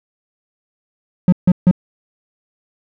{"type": "tone bursts", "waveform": "triangle", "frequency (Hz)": 180, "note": "F#3", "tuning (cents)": -47, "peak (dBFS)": -4, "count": 3, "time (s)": [1.28, 1.712], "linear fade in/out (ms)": 2, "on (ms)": 44, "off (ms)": 150, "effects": []}